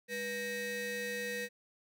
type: ring-modulated tone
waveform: 35% pulse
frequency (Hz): 692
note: F5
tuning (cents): -16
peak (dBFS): -31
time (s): 0.08-1.49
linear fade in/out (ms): 50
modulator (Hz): 1180
effects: none